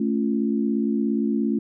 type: chord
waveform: sine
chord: A augmented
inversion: none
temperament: equal with one note detuned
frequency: 220 / 277.2 / 346.2 Hz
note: A3 / C#4 / E#4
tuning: 0 / 0 / -15 cents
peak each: -22 / -25 / -28 dBFS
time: 0-1.59 s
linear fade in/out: 5 ms
effects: none